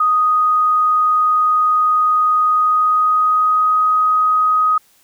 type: tone with pitch glide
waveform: sine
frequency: 1245 to 1255.1 Hz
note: D#6 to D#6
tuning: +1 to +15 cents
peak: -11 dBFS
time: 0-4.78 s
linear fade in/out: 5 ms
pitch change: +14 cents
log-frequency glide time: 2.47-3.82 s
effects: white hiss -54 dBFS RMS until 5.03 s